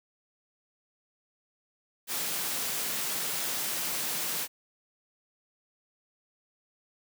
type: high-pass noise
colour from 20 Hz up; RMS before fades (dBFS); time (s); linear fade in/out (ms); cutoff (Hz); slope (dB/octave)
white; -32; 2.07-4.48; 50; 120; 96
effects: none